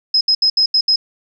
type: tone bursts at uneven times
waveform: sine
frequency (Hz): 5110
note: D#8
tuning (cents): +45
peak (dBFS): -10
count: 6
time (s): 0.14-0.21 / 0.28-0.35 / 0.42-0.5 / 0.57-0.66 / 0.74-0.81 / 0.88-0.96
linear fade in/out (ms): 5
effects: none